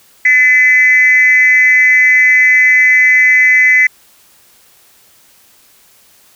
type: tone with frequency modulation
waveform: sine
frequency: 2027 Hz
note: B6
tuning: 45 cents sharp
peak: -4 dBFS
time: 0.25-3.87 s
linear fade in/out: 5 ms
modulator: 269 Hz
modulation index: 0.54
effects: tanh soft clip ceiling 0 dBFS + white hiss -47 dBFS RMS until 6.35 s